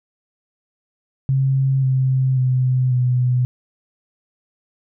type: tone with pitch steps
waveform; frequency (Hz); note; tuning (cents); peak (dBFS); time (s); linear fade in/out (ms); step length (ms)
sine; 134.3 / 131.16 / 128.09 / 125.09; C3 / C3 / C3 / B2; +46 / +5 / -36 / +23; -14; 1.29-3.45; 0; 540
effects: none